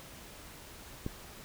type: click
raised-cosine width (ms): 3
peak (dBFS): -21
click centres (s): 1.064
effects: pink hiss -50 dBFS RMS until 1.44 s